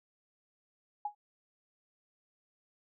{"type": "tone with exponential decay", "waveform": "sine", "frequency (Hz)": 830.6, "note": "G#5", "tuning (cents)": 0, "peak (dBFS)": -29, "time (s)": [1.05, 1.15], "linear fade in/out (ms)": 5, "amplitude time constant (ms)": 21, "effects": []}